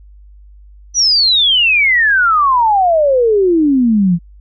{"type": "exponential sweep", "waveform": "sine", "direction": "down", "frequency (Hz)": [6000, 164.81], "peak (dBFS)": -8, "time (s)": [0.94, 4.19], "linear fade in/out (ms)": 50, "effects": ["added 50 Hz sine -37 dBFS peak until 4.4 s"]}